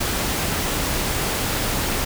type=noise; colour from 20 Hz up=pink; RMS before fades=-23 dBFS; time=0-2.05 s; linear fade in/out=10 ms; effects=none